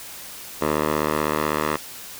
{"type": "tone with band-pass filter sweep", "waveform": "10% pulse", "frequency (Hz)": 76, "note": "D#2", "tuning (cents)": -40, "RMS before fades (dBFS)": -23, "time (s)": [0.61, 1.77], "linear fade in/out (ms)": 10, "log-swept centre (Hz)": [800, 1200], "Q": 0.87, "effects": ["white hiss -38 dBFS RMS until 2.19 s"]}